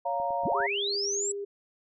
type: chord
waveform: sine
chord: Bb minor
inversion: first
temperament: just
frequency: 559.4 / 699.2 / 932.3 Hz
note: Db5 / F5 / Bb5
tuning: +16 / +2 / 0 cents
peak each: -33 / -30 / -31 dBFS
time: 0.05-0.67 s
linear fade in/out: 10 ms
type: clicks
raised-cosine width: 2 ms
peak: -35 dBFS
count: 5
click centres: 0.2 / 0.306 / 0.436 / 0.519 / 0.604 s
type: linear sweep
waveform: sine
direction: up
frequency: 92.5 to 7880 Hz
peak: -28 dBFS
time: 0.45-1.32 s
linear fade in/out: 5 ms
type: tone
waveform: sine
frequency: 402.8 Hz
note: G4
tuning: 47 cents sharp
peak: -32 dBFS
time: 0.54-1.45 s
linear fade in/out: 10 ms
effects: none